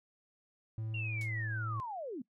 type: tone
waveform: triangle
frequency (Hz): 110.5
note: A2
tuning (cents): +8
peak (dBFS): -34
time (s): 0.78-1.8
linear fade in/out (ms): 0
type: linear sweep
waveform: sine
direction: down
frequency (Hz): 2794 to 220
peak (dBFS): -38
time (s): 0.94-2.22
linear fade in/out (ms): 5
type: noise with exponential decay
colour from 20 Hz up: blue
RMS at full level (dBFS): -41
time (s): 1.21-1.33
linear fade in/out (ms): 2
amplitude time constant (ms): 25
effects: noise-tail reverb RT60 0.1 s tail -21 dB re dry + low-pass 8000 Hz 12 dB/octave